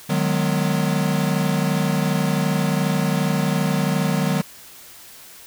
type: chord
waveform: square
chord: G# minor seventh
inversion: second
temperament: equal with one note detuned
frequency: 152.98 / 185 / 207.7 / 246.9 Hz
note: D#3 / F#3 / G#3 / B3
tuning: -29 / 0 / 0 / 0 cents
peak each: -23 / -23 / -27 / -28 dBFS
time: 0.09-4.42 s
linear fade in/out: 10 ms
effects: white hiss -43 dBFS RMS until 5.46 s